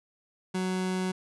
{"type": "tone", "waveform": "30% pulse", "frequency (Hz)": 185.5, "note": "F#3", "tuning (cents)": 5, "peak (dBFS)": -25, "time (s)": [0.54, 1.12], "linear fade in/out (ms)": 10, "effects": ["resampled to 24000 Hz"]}